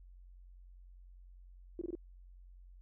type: tone bursts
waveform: sine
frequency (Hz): 343.2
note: F4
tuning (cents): -30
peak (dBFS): -36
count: 4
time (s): 1.79-1.952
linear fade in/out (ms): 2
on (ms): 24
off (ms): 22
effects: added 45 Hz sine -53 dBFS peak until 2.81 s